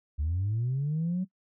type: linear sweep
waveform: sine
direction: up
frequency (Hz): 69.5 to 189.1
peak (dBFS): -25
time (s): 0.18-1.25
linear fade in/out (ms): 20
effects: noise-tail reverb RT60 0.1 s tail -21 dB re dry + tanh soft clip ceiling -23 dBFS